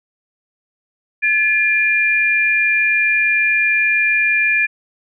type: tone pair together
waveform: sine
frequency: 1725.7 / 2399 Hz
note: A6 / D7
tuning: -34 / +36 cents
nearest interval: tritone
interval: 570 cents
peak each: -17 / -14 dBFS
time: 1.22-4.67 s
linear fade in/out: 20 ms
effects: none